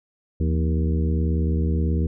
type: harmonic tone with a mistuned harmonic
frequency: 78.5 Hz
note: D#2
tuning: 16 cents sharp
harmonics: 1 / 2 / 3 / 4 / 5 / 6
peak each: -20 / -26 / -30 / -32 / -34 / -36 dBFS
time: 0.4-2.07 s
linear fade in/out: 5 ms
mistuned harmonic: 2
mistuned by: +120 cents
effects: none